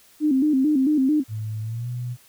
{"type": "tone with vibrato", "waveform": "sine", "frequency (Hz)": 283, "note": "C#4", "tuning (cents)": 36, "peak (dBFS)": -16, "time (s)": [0.2, 1.24], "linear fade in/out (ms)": 50, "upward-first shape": "square", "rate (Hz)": 4.5, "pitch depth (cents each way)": 120}
{"type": "tone with pitch glide", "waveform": "sine", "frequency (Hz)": [108.6, 122.61], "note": ["A2", "B2"], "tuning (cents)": [-22, -12], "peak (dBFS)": -26, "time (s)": [1.28, 2.17], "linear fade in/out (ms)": 50, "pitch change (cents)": 210, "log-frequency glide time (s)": [1.62, 1.89]}
{"effects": ["white hiss -54 dBFS RMS until 2.28 s"]}